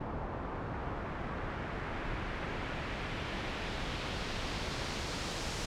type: noise with low-pass filter sweep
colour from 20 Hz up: pink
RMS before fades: -38 dBFS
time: 0-5.66 s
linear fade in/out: 10 ms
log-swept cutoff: 1000 to 6300 Hz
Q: 1.1
effects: none